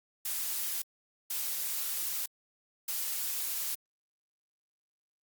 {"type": "noise bursts at uneven times", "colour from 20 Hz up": "blue", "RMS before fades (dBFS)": -34, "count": 3, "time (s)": [[0.25, 0.82], [1.3, 2.26], [2.88, 3.75]], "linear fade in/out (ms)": 5, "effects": ["Opus 48 kbps"]}